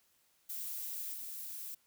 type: noise with level steps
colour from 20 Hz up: violet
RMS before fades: -41 / -44 dBFS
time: 0.49-1.75 s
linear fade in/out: 10 ms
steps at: 1.13 s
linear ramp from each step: 10 ms
effects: white hiss -72 dBFS RMS until 1.86 s